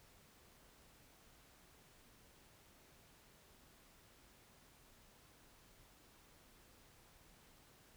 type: silence
effects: pink hiss -66 dBFS RMS until 7.96 s